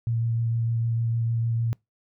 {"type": "tone with vibrato", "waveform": "sine", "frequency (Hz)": 115.5, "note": "A#2", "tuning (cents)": -16, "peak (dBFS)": -22, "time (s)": [0.07, 1.73], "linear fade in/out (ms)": 0, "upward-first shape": "sine", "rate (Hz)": 6.6, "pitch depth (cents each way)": 13, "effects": ["noise-tail reverb RT60 0.2 s tail -26 dB re dry"]}